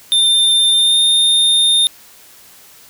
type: tone with pitch glide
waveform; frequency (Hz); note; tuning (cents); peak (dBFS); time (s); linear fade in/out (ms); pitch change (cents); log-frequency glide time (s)
square; 3596 to 3640; A7 to A#7; +37 to -42; -10; 0.12-1.87; 0; +21; 0.74-0.97
effects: white hiss -43 dBFS RMS until 2.89 s